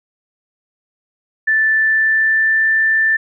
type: tone with pitch glide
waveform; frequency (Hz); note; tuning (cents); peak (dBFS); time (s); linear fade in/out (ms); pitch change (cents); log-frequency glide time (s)
sine; 1760 to 1773.3; A6 to A6; 0 to +13; -11; 1.47-3.17; 10; +13; 1.69-2.67
effects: none